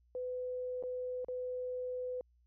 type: tone with dropouts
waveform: sine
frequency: 502 Hz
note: B4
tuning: 28 cents sharp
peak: -36 dBFS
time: 0.15-2.21 s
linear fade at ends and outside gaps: 1 ms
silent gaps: 0.826-0.836 / 1.246-1.284 s
effects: added 60 Hz sine -66 dBFS peak until 2.46 s